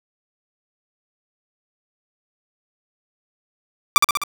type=tone with echo; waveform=sawtooth; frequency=1174.7 Hz; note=D6; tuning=in tune; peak=-3 dBFS; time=3.96-3.98 s; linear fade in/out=0 ms; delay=64 ms; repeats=4; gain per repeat=-4 dB; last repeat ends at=4.236 s; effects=none